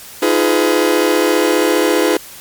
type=chord; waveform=40% pulse; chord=F half-diminished seventh; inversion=third; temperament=just; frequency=314.3 / 349.2 / 419.1 / 502.9 Hz; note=Eb4 / F4 / Ab4 / Cb5; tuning=+18 / 0 / +16 / +31 cents; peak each=-16 dBFS; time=0.22-2.17 s; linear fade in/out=5 ms; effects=white hiss -35 dBFS RMS until 2.4 s + MP3 96 kbps